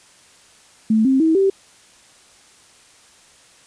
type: tone with pitch steps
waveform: sine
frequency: 219.4 / 265.5 / 321.2 / 388.7 Hz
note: A3 / C4 / E4 / G4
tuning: -5 / +25 / -45 / -15 cents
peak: -12 dBFS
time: 0.9-1.5 s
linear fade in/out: 5 ms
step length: 150 ms
effects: white hiss -50 dBFS RMS until 3.66 s + resampled to 22050 Hz